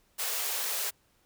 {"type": "high-pass noise", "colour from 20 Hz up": "white", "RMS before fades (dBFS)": -32, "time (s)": [0.18, 0.91], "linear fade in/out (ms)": 20, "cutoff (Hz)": 390, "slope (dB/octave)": 96, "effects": ["pink hiss -68 dBFS RMS until 1.25 s"]}